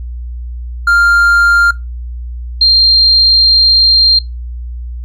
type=tone pair in turn; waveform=triangle / sine; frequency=1396.9 / 4186 Hz; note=F6 / C8; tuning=0 / 0 cents; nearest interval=octave + perfect fifth; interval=1900 cents; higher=second; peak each=-4 dBFS; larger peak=neither; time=0.87-1.71 / 2.61-4.19 s; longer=second; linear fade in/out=5 ms; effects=noise-tail reverb RT60 0.2 s tail -20 dB re dry + added 60 Hz sine -20 dBFS peak until 5.04 s